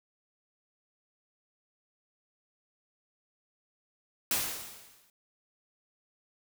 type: noise with exponential decay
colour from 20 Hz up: white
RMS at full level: -27 dBFS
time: 4.31-5.1 s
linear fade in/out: 2 ms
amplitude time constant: 170 ms
effects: none